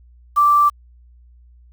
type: tone with quantisation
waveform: sine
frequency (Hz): 1171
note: D6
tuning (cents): -5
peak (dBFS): -10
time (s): 0.36-0.7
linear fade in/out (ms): 20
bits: 6
effects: added 60 Hz sine -45 dBFS peak until 1.72 s